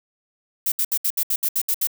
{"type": "noise bursts", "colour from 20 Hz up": "violet", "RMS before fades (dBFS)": -21, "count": 10, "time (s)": [0.66, 1.872], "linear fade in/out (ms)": 5, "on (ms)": 60, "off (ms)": 68, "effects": []}